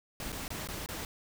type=noise with dropouts; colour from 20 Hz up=pink; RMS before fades=-39 dBFS; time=0.2-1.05 s; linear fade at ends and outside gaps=1 ms; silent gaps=0.32-0.326 / 0.48-0.504 / 0.674-0.687 / 0.861-0.888 s; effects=none